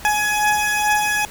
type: beating tone pair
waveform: 20% pulse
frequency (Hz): 840 / 842.3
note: G#5 / G#5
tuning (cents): +19 / +24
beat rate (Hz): 2.3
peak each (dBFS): -13 / -17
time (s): 0.05-1.25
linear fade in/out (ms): 0
effects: pink hiss -38 dBFS RMS until 1.3 s